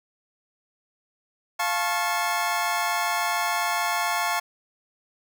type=chord; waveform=25% pulse; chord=F augmented; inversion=none; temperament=just; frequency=698.5 / 873.1 / 1091.3 Hz; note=F5 / A5 / C#6; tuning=0 / -14 / -27 cents; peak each=-24 dBFS; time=1.59-4.4 s; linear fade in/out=10 ms; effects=none